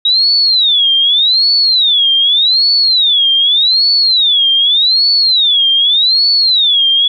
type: tone with vibrato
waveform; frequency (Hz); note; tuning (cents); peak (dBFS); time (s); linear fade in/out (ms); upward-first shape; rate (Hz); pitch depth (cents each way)
sine; 3765; A#7; +16; -7; 0.05-7.08; 5; sine; 0.84; 290
effects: none